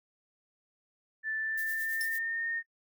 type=tone with pitch glide; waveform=sine; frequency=1760 to 1835.8 Hz; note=A6 to A#6; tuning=0 to -27 cents; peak=-31 dBFS; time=1.23-2.63 s; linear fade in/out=50 ms; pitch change=+73 cents; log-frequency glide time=1.38-2.47 s
type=noise with tremolo; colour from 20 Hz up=violet; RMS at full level=-41 dBFS; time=1.57-2.19 s; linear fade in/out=10 ms; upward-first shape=triangle; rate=9 Hz; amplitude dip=65%
type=tone with exponential decay; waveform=20% pulse; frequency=5350 Hz; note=E8; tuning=25 cents sharp; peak=-25 dBFS; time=2.01-2.1 s; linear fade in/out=0 ms; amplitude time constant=18 ms
effects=noise-tail reverb RT60 0.1 s tail -18 dB re dry